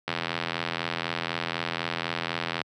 click train, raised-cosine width 0.3 ms, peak -11 dBFS, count 214, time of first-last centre 0.08-2.616 s, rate 84 Hz, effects high-pass 100 Hz 12 dB/octave

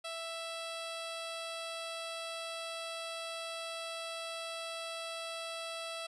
10% pulse tone with notch filter, 661 Hz, E5, 5 cents sharp, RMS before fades -41 dBFS, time 0.04-6.07 s, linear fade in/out 10 ms, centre 1800 Hz, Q 1.8, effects resampled to 22050 Hz

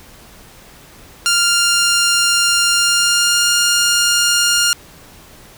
10% pulse tone with pitch glide, 1396.9 to 1409.9 Hz, F6 to F6, 0 to +16 cents, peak -3 dBFS, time 1.26-4.73 s, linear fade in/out 0 ms, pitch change +16 cents, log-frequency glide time 2.69-3.51 s, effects pink hiss -42 dBFS RMS until 5.57 s

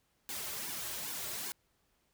white noise with flanger, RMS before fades -40 dBFS, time 0.29-1.52 s, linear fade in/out 0 ms, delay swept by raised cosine 1.5 to 4.2 ms, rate 2.5 Hz, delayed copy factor -0.8, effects pink hiss -75 dBFS RMS until 2.13 s

